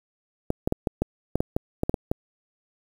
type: clicks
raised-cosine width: 2 ms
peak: -9 dBFS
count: 12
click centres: 0.504 / 0.675 / 0.724 / 0.872 / 1.02 / 1.356 / 1.405 / 1.565 / 1.834 / 1.895 / 1.942 / 2.115 s
effects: 7-bit